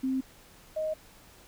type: tone pair in turn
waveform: sine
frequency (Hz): 262.7 / 624.8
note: C4 / D#5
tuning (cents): +7 / +7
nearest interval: octave + minor third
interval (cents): 1500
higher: second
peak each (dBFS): -26 / -28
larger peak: first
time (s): 0.03-0.21 / 0.76-0.94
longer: neither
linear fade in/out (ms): 10
effects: pink hiss -55 dBFS RMS until 1.47 s